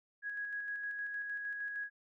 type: tone with tremolo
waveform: sine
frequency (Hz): 1660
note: G#6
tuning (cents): -1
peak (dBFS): -36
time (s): 0.22-1.9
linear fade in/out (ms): 50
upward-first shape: square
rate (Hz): 6.5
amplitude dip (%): 30
effects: none